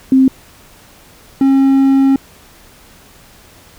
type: tone pair in turn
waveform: sine / triangle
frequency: 263.5 / 270.6 Hz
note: C4 / C#4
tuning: +12 / -42 cents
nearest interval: unison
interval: 46 cents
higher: second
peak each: -5 dBFS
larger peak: neither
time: 0.12-0.28 / 1.41-2.16 s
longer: second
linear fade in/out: 2 ms
effects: pink hiss -43 dBFS RMS until 3.78 s